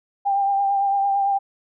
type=tone with vibrato; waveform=sine; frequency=794 Hz; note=G5; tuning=22 cents sharp; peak=-17 dBFS; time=0.25-1.39 s; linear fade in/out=20 ms; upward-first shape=triangle; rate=8.9 Hz; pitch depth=30 cents each way; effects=none